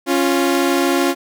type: tone pair together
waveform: sawtooth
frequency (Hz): 275.9 / 349.2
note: C#4 / F4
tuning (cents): -8 / 0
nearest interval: major third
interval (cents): 408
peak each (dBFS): -13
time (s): 0.06-1.15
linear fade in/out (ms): 50
effects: none